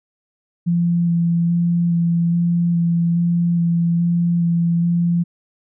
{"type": "tone with vibrato", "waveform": "sine", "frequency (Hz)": 170.7, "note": "F3", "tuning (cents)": -39, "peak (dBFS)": -14, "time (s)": [0.66, 5.24], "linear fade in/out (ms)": 20, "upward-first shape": "square", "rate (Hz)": 1.2, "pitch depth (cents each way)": 11, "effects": []}